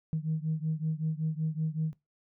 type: beating tone pair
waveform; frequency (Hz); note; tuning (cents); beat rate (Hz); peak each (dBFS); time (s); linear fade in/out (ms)
sine; 155.56 / 160.86; D#3 / E3; 0 / -42; 5.3; -30 / -32; 0.13-1.93; 0
effects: noise-tail reverb RT60 0.2 s tail -19 dB re dry + tanh soft clip ceiling -22 dBFS